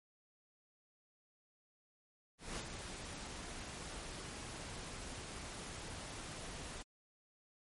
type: noise with ADSR envelope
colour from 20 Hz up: pink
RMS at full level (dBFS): -42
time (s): 2.38-6.83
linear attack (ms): 180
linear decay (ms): 73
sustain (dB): -5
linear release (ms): 15
effects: MP3 48 kbps